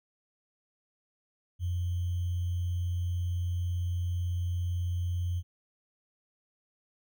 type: tone with sample-and-hold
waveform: sine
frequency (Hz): 88.2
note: F2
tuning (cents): +18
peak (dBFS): -28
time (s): 1.59-5.43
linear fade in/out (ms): 50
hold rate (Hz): 3150
effects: none